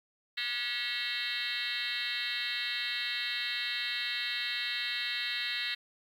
sine tone with frequency modulation, 2927 Hz, F#7, 19 cents flat, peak -30 dBFS, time 0.37-5.75 s, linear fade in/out 10 ms, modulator 247 Hz, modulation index 5.2, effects tanh soft clip ceiling -27 dBFS + 10-bit

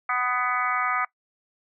harmonic tone with a mistuned harmonic, 249 Hz, B3, 14 cents sharp, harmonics 3 / 4 / 5 / 6 / 7 / 8 / 9, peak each -31 / -34 / -25 / -32 / -36 / -31 / -33 dBFS, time 0.09-1.05 s, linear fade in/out 5 ms, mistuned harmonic 7, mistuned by -22 cents, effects noise-tail reverb RT60 0.1 s tail -21 dB re dry

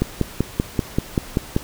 click train, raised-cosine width 3 ms, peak -4 dBFS, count 9, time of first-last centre 0.02-1.564 s, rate 5.18 Hz, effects pink hiss -38 dBFS RMS until 1.63 s

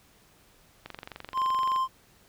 click train, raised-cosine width 0.3 ms, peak -23 dBFS, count 22, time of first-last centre 0.86-1.761 s, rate 23.3 Hz
triangle tone, 1046.5 Hz, C6, in tune, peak -22 dBFS, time 1.33-1.88 s, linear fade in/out 50 ms
effects pink hiss -60 dBFS RMS until 2.28 s

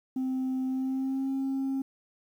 sine tone with pitch glide, 260 to 268.9 Hz, C4 to C4, -11 to +47 cents, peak -25 dBFS, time 0.16-1.82 s, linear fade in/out 5 ms, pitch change +58 cents, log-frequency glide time 0.66-1.28 s, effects tanh soft clip ceiling -26 dBFS + 10-bit

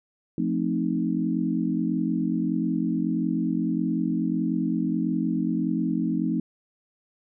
sine chord, F dominant seventh, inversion none, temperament equal, 174.61 / 220 / 261.6 / 311.1 Hz, F3 / A3 / C4 / Eb4, 0 / 0 / 0 / 0 cents, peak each -28 dBFS, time 0.38-6.4 s, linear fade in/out 2 ms, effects none

